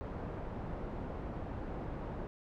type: low-pass noise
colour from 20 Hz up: pink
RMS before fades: -41 dBFS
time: 0.01-2.27 s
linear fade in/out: 0 ms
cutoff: 880 Hz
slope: 12 dB/octave
effects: none